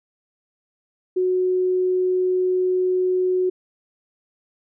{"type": "tone", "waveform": "sine", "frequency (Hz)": 367.7, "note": "F#4", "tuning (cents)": -11, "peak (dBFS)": -17, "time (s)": [1.16, 3.5], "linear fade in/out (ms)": 10, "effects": []}